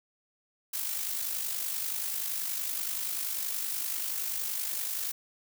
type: noise with amplitude modulation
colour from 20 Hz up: blue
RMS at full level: -31 dBFS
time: 0.73-5.12 s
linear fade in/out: 10 ms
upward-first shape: sine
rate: 50.5 Hz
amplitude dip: 50%
effects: none